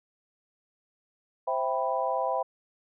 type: chord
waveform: sine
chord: C major seventh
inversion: none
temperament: equal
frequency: 523.3 / 659.3 / 784 / 987.8 Hz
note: C5 / E5 / G5 / B5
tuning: 0 / 0 / 0 / 0 cents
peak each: -31 dBFS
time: 1.47-2.43 s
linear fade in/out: 10 ms
effects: none